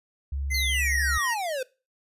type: tone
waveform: sine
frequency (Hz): 69.3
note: C#2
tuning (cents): 0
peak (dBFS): -27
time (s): 0.32-1.18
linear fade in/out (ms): 5
type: tone with pitch glide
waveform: square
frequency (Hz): 2062 to 1880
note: C7 to A#6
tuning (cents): -26 to +14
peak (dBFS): -27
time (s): 0.5-1.35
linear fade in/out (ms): 20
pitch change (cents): -160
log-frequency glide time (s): 0.71-0.88
type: exponential sweep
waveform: square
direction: down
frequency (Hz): 4466 to 496.4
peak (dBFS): -28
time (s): 0.54-1.63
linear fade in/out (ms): 5
effects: noise-tail reverb RT60 0.3 s tail -21 dB re dry + resampled to 32000 Hz